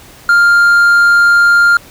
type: tone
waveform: triangle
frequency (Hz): 1400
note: F6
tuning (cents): +4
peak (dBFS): -3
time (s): 0.29-1.77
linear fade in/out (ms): 2
effects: pink hiss -38 dBFS RMS until 1.9 s